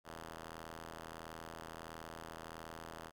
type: ring-modulated tone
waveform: 5% pulse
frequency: 81.5 Hz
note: E2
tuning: 19 cents flat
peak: -33 dBFS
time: 0.04-3.12 s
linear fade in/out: 50 ms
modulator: 628 Hz
effects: none